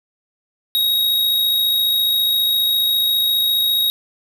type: tone with amplitude modulation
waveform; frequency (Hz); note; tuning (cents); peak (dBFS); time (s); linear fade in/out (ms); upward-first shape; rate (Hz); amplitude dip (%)
square; 3785; A#7; +26; -14; 0.75-3.9; 0; sine; 54.7; 30
effects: none